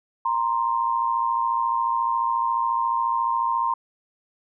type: tone pair together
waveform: sine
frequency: 932.8 / 1047 Hz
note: A#5 / C6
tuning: +1 / +1 cents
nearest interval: major second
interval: 200 cents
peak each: -23 dBFS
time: 0.25-3.74 s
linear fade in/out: 5 ms
effects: none